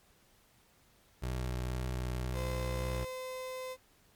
25% pulse tone with vibrato, 62.5 Hz, B1, 21 cents sharp, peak -30 dBFS, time 1.22-3.05 s, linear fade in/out 10 ms, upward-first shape triangle, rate 2 Hz, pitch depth 17 cents each way
35% pulse tone, 514 Hz, C5, 31 cents flat, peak -37 dBFS, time 2.33-3.77 s, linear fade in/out 50 ms
effects pink hiss -66 dBFS RMS until 4.15 s + MP3 96 kbps

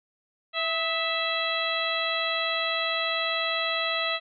harmonic tone with a mistuned harmonic, 659.3 Hz, E5, in tune, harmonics 1 / 2 / 3 / 4 / 5 / 6, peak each -32 / -32 / -32 / -32 / -32 / -32 dBFS, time 0.53-4.2 s, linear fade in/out 50 ms, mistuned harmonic 2, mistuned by -47 cents, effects none

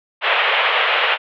white band-pass noise, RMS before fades -17 dBFS, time 0.21-1.18 s, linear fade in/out 50 ms, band 460 to 3200 Hz, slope 48 dB/octave, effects none

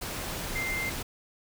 sine tone in noise, 2093 Hz, C7, in tune, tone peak -30 dBFS, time 0.55-0.9 s, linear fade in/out 10 ms, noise pink, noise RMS -35 dBFS, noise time 0.01-1.03 s, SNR +2 dB, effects none

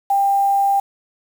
sine tone with quantisation, 794 Hz, G5, 22 cents sharp, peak -13 dBFS, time 0.1-0.8 s, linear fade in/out 5 ms, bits 6, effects none

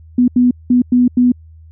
sine tone bursts at uneven times, 246.9 Hz, B3, in tune, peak -7 dBFS, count 5, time 0.18-0.28 / 0.36-0.51 / 0.7-0.82 / 0.92-1.08 / 1.17-1.32 s, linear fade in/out 5 ms, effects added 80 Hz sine -37 dBFS peak until 1.71 s

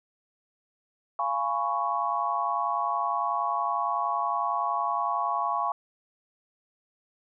sine chord, C# dominant seventh, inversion first, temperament just, 693 / 831.5 / 997.9 / 1108.7 Hz, E#5 / G#5 / B5 / C#6, -14 / +2 / +18 / 0 cents, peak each -32 / -31 / -32 / -28 dBFS, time 1.19-5.72 s, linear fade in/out 2 ms, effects none

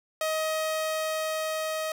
sawtooth tone with level ramp, 630 Hz, D#5, 21 cents sharp, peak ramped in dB -22 to -25 dBFS, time 0.21-1.92 s, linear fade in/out 2 ms, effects none

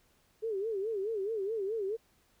sine tone with vibrato, 417.6 Hz, G#4, 10 cents sharp, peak -31 dBFS, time 0.42-1.97 s, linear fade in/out 20 ms, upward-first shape sine, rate 4.7 Hz, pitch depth 160 cents each way, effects pink hiss -69 dBFS RMS until 2.4 s

